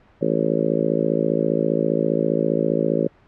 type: harmonic tone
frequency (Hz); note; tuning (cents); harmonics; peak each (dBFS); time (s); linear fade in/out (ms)
55; A1; 0; 3 / 4 / 5 / 6 / 7 / 8 / 9 / 10; -26 / -26 / -26 / -26 / -26 / -26 / -26 / -26; 0.21-3.08; 10
effects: pink hiss -54 dBFS RMS until 3.27 s + low-pass 2000 Hz 12 dB/octave